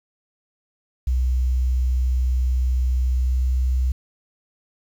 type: tone with pitch glide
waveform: sine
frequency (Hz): 63 to 63.66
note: B1 to C2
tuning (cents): +35 to -47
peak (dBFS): -17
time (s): 1.07-3.92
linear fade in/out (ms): 5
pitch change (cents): +18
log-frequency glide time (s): 3.14-3.48
effects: 8-bit